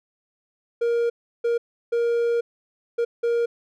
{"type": "tone bursts at uneven times", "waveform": "triangle", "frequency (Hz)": 470, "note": "A#4", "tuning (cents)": 14, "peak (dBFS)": -17, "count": 5, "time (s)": [[0.81, 1.1], [1.44, 1.58], [1.92, 2.41], [2.98, 3.05], [3.23, 3.46]], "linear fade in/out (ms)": 10, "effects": []}